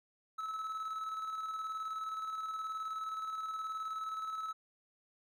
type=tone with tremolo; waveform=triangle; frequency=1300 Hz; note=E6; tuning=24 cents flat; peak=-34 dBFS; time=0.38-4.53 s; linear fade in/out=10 ms; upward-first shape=square; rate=19 Hz; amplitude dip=35%; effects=none